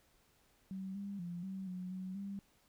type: tone with pitch steps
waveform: sine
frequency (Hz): 190.7 / 199.8 / 174 / 191.2 / 182.4 / 186.6 / 198.3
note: G3 / G3 / F3 / G3 / F#3 / F#3 / G3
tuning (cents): -47 / +33 / -6 / -43 / -24 / +15 / +20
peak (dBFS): -40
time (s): 0.71-2.39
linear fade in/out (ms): 0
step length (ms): 240
effects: pink hiss -71 dBFS RMS until 2.68 s